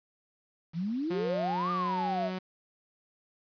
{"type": "exponential two-way sweep", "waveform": "sine", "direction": "up then down", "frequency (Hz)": [155.2, 1226, 621], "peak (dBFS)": -29, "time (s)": [0.73, 2.31], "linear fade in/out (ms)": 50, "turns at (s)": 1.71}
{"type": "tone with pitch glide", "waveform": "sawtooth", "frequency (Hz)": [178.6, 185.43], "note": ["F3", "F#3"], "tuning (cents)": [39, 4], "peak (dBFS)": -29, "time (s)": [1.1, 2.39], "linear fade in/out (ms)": 10, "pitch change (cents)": 65, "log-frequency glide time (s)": [1.67, 2.01]}
{"effects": ["resampled to 11025 Hz", "9-bit"]}